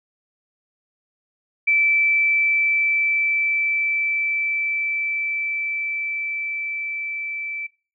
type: tone with level ramp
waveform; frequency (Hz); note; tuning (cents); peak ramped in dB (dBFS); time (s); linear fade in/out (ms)
sine; 2323; D7; -20; -14 to -26; 1.67-7.67; 10
effects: noise-tail reverb RT60 0.4 s tail -24 dB re dry